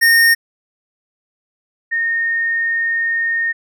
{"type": "tone pair in turn", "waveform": ["square", "sine"], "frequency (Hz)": [1840, 1840], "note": ["A#6", "A#6"], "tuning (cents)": [-23, -23], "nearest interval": "unison", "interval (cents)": 0, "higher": "neither", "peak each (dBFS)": [-9, -15], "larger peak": "first", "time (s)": [[0.01, 0.35], [1.91, 3.53]], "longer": "second", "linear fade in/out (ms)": 20, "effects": []}